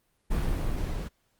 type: noise with level ramp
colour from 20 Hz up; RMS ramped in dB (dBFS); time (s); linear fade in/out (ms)
brown; -25 to -33; 0.3-1.09; 20
effects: pink hiss -72 dBFS RMS until 1.39 s + Opus 32 kbps